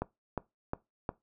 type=click train; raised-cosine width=1 ms; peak=-18 dBFS; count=4; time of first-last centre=0.02-1.091 s; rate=2.8 Hz; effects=noise-tail reverb RT60 0.2 s tail -20 dB re dry